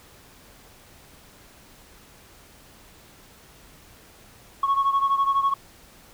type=beating tone pair; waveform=sine; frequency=1100 / 1112 Hz; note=C#6 / C#6; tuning=-14 / +5 cents; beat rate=12 Hz; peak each=-19 / -23 dBFS; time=4.63-5.54 s; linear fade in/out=5 ms; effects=tanh soft clip ceiling -15 dBFS + pink hiss -51 dBFS RMS until 6.13 s